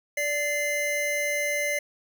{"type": "tone pair together", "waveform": "square", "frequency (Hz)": [584, 2077], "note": ["D5", "C7"], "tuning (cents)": [-10, -13], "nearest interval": "octave + minor seventh", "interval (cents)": 2197, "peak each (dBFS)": [-30, -27], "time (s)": [0.17, 1.79], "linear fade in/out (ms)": 5, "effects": []}